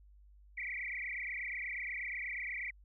sine tone with frequency modulation, 2147 Hz, C7, 44 cents sharp, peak -37 dBFS, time 0.57-2.71 s, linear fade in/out 10 ms, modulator 28.3 Hz, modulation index 7.6, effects added 50 Hz sine -57 dBFS peak until 2.84 s

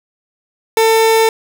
30% pulse tone, 447.5 Hz, A4, 29 cents sharp, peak -6 dBFS, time 0.77-1.29 s, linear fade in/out 2 ms, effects none

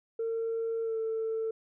sine tone with pitch glide, 454.6 to 446 Hz, A#4 to A4, -43 to +23 cents, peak -28 dBFS, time 0.19-1.51 s, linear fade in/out 5 ms, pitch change -34 cents, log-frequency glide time 0.83-0.96 s, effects tanh soft clip ceiling -26 dBFS

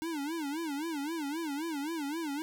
square tone with vibrato, 305.9 Hz, D#4, 29 cents flat, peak -34 dBFS, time 0.02-2.42 s, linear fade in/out 0 ms, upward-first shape sine, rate 3.8 Hz, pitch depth 170 cents each way, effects none

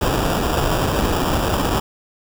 pink noise with sample-and-hold, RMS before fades -19 dBFS, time 0.01-1.8 s, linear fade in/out 5 ms, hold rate 2100 Hz, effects none

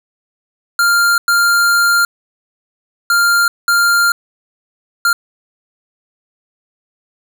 square tone bursts at uneven times, 1396.9 Hz, F6, in tune, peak -10 dBFS, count 5, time 0.79-1.18 / 1.28-2.05 / 3.1-3.48 / 3.68-4.12 / 5.05-5.13 s, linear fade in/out 2 ms, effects none

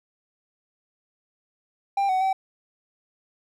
triangle tone with pitch steps, 793 / 750 / 767 Hz, G5 / F#5 / G5, +20 / +23 / -38 cents, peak -18 dBFS, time 1.97-2.33 s, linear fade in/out 5 ms, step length 120 ms, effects none

